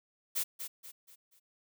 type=noise with echo; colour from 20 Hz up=blue; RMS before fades=-32 dBFS; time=0.35-0.44 s; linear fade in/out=20 ms; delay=240 ms; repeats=4; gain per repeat=-8 dB; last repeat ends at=1.4 s; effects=none